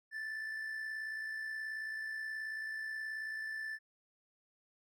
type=tone with amplitude modulation; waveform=triangle; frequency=1759 Hz; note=A6; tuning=1 cent flat; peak=-35 dBFS; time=0.11-3.79 s; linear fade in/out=50 ms; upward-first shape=sine; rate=58.6 Hz; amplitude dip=40%; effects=none